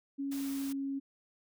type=tone with pitch glide; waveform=sine; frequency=277.2 to 274.5 Hz; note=C#4 to C#4; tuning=0 to -17 cents; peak=-33 dBFS; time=0.18-1 s; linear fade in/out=20 ms; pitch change=-17 cents; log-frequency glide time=0.33-0.5 s
type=noise; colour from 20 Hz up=white; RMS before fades=-47 dBFS; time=0.31-0.73 s; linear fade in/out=10 ms
effects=none